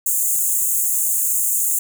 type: high-pass noise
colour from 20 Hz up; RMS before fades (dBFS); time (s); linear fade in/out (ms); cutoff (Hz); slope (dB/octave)
pink; -19; 0.06-1.79; 5; 6700; 96
effects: none